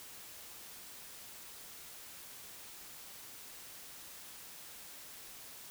silence, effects white hiss -51 dBFS RMS until 5.7 s

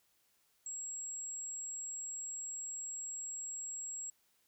sine tone, 7630 Hz, A#8, 39 cents sharp, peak -40 dBFS, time 0.66-4.1 s, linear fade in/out 2 ms, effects white hiss -74 dBFS RMS until 4.47 s

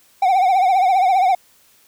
triangle tone with vibrato, 752 Hz, F#5, 28 cents sharp, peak -10 dBFS, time 0.22-1.35 s, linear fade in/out 5 ms, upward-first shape triangle, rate 15 Hz, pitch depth 110 cents each way, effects white hiss -54 dBFS RMS until 1.87 s

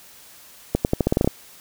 accelerating click train, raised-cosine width 2 ms, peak -4 dBFS, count 10, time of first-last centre 0.75-1.275 s, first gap 99 ms, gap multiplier 0.86, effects white hiss -47 dBFS RMS until 1.6 s

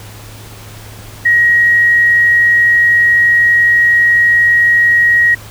sine tone, 1894 Hz, A#6, 27 cents sharp, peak -6 dBFS, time 1.25-5.35 s, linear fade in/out 10 ms, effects added 106 Hz sine -33 dBFS peak until 5.5 s + pink hiss -35 dBFS RMS until 5.5 s

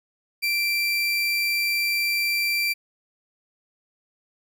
30% pulse tone, 2352 Hz, D7, 2 cents sharp, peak -19 dBFS, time 0.42-2.74 s, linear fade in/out 20 ms, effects none

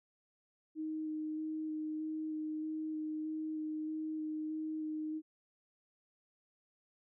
sine tone with vibrato, 311.1 Hz, D#4, in tune, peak -36 dBFS, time 0.75-5.22 s, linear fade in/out 50 ms, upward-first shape square, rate 1.6 Hz, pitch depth 9 cents each way, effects none

